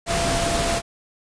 sine tone in noise, 680 Hz, F5, 46 cents flat, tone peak -24 dBFS, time 0.06-0.82 s, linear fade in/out 50 ms, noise pink, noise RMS -23 dBFS, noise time 0.06-0.82 s, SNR -4 dB, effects resampled to 22050 Hz

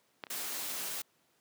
clicks, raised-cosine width 0.3 ms, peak -22 / -32 dBFS, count 2, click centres 0.238 / 0.268 s
white noise, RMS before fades -38 dBFS, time 0.3-1.02 s, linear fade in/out 5 ms
effects pink hiss -71 dBFS RMS until 1.4 s + high-pass 200 Hz 12 dB/octave

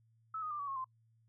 sine tone with pitch steps, 1300 / 1243.4 / 1189.4 / 1137.6 / 1088.1 / 1040.8 Hz, E6 / D#6 / D6 / C#6 / C#6 / C6, -24 / -2 / +22 / +45 / -33 / -9 cents, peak -37 dBFS, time 0.34-0.844 s, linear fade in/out 5 ms, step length 84 ms, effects noise-tail reverb RT60 0.1 s tail -26 dB re dry + added 113 Hz sine -67 dBFS peak until 1.28 s

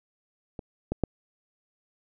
clicks, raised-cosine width 2 ms, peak -23 / -14 / -10 dBFS, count 3, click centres 0.592 / 0.92 / 1.037 s, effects none

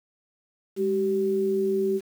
sine tone pair together, 203.9 / 385.2 Hz, G#3 / G4, -32 / -30 cents, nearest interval major seventh, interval 1102 cents, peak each -29 / -22 dBFS, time 0.76-2.01 s, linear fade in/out 50 ms, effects 8-bit

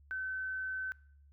sine tone, 1527 Hz, G6, 46 cents flat, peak -35 dBFS, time 0.11-0.92 s, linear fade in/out 0 ms, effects noise-tail reverb RT60 0.6 s tail -22 dB re dry + added 71 Hz sine -58 dBFS peak until 1.32 s

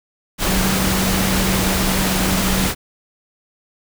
sine tone in noise, 189.2 Hz, F#3, 39 cents sharp, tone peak -20 dBFS, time 0.46-2.71 s, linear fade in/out 50 ms, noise pink, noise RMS -19 dBFS, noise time 0.38-2.75 s, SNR -4 dB, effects none

